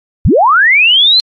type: linear sweep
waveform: sine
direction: up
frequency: 37 to 4186 Hz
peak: -4 dBFS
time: 0.25-1.2 s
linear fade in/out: 0 ms
effects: MP3 48 kbps